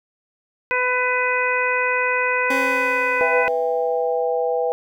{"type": "harmonic tone", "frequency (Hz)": 500, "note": "B4", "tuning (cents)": 21, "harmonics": [1, 2, 3, 4, 5], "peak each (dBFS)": [-24, -24, -24, -24, -24], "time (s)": [0.71, 3.48], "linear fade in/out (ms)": 0}
{"type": "tone with exponential decay", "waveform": "20% pulse", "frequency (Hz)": 269.3, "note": "C#4", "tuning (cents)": -50, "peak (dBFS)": -17, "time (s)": [2.5, 4.25], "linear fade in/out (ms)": 5, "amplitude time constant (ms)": 380}
{"type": "chord", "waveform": "sine", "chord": "E minor", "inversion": "second", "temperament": "equal with one note detuned", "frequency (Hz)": [493.9, 659.3, 800.5], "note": ["B4", "E5", "G5"], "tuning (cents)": [0, 0, 36], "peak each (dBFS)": [-20, -25, -25], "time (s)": [3.21, 4.72], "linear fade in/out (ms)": 0}
{"effects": []}